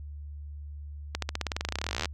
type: accelerating click train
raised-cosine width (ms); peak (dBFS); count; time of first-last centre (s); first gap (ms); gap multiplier
0.2; -12; 29; 1.15-2.056; 73; 0.93
effects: added 73 Hz sine -38 dBFS peak until 2.13 s